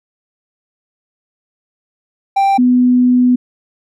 triangle / sine tone pair in turn, 786 / 248.7 Hz, G5 / B3, +4 / +12 cents, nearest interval octave + minor sixth, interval 1992 cents, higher first, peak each -7 dBFS, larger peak neither, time 2.36-2.58 / 2.58-3.36 s, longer second, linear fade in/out 10 ms, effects none

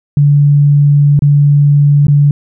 sine tone with dropouts, 144.4 Hz, D3, 29 cents flat, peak -4 dBFS, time 0.17-2.31 s, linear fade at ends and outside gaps 2 ms, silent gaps 1.192-1.221 / 2.069-2.082 s, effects none

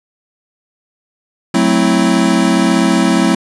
square chord, F# half-diminished seventh, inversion none, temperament equal, 185 / 220 / 261.6 / 329.6 Hz, F#3 / A3 / C4 / E4, 0 / 0 / 0 / 0 cents, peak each -16 dBFS, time 1.54-3.35 s, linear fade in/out 5 ms, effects resampled to 24000 Hz

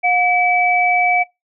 sine tone pair together, 719.3 / 2295 Hz, F#5 / D7, -49 / -40 cents, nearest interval octave + minor sixth, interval 2009 cents, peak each -15 dBFS, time 0.03-1.24 s, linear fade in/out 20 ms, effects noise-tail reverb RT60 0.2 s tail -23 dB re dry

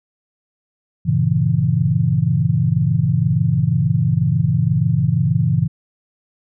sine chord, G diminished seventh, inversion none, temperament equal, 98 / 116.54 / 138.59 / 164.81 Hz, G2 / Bb2 / Db3 / Fb3, 0 / 0 / 0 / 0 cents, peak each -23 / -19 / -18 / -18 dBFS, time 1.05-5.68 s, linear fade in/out 20 ms, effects none

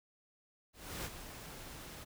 pink noise with ADSR envelope, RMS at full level -40 dBFS, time 0.73-2.05 s, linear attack 320 ms, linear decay 40 ms, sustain -9 dB, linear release 22 ms, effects none

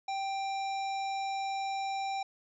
harmonic tone with a mistuned harmonic, 781 Hz, G5, 7 cents flat, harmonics 1 / 3 / 5 / 7 / 9, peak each -32 / -43 / -46 / -50 / -54 dBFS, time 0.08-2.23 s, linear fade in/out 5 ms, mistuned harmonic 3, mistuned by +25 cents, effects none

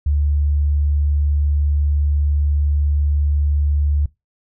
sine tone, 72.9 Hz, D2, 12 cents flat, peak -14 dBFS, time 0.06-4.06 s, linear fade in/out 5 ms, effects noise-tail reverb RT60 0.2 s tail -21 dB re dry

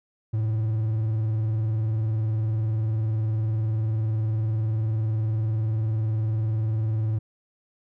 triangle tone with vibrato, 109.8 Hz, A2, 3 cents flat, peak -20 dBFS, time 0.33-7.19 s, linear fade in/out 10 ms, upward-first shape square, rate 20 Hz, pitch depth 61 cents each way, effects none

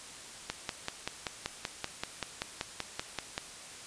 click train, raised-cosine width 0.2 ms, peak -15 dBFS, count 16, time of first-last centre 0.5-3.379 s, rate 5.21 Hz, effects white hiss -47 dBFS RMS until 3.86 s + resampled to 22050 Hz

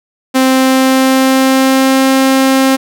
sawtooth tone with pitch glide, 261.6 to 266.2 Hz, C4 to C4, 0 to +30 cents, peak -3 dBFS, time 0.34-2.77 s, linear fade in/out 20 ms, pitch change +30 cents, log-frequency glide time 0.46-2.08 s, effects none

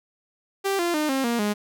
sawtooth tone with pitch steps, 392 / 345.2 / 304 / 267.7 / 235.8 / 207.7 Hz, G4 / F4 / D#4 / C4 / A#3 / G#3, 0 / -20 / -40 / +40 / +20 / 0 cents, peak -18 dBFS, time 0.64-1.54 s, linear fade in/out 20 ms, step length 150 ms, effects none

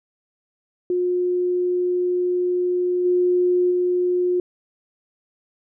sine tone with level steps, 358.7 Hz, F4, 46 cents sharp, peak -18 / -15 / -17 dBFS, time 0.9-4.4 s, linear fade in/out 2 ms, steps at 3.04 / 3.7 s, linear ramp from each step 20 ms, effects none

